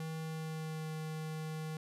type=tone with pitch glide; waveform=square; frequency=159.5 to 157.12 Hz; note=D#3 to D#3; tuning=+43 to +17 cents; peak=-39 dBFS; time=0-1.77 s; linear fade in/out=2 ms; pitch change=-26 cents; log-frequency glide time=0.19-0.89 s; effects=resampled to 32000 Hz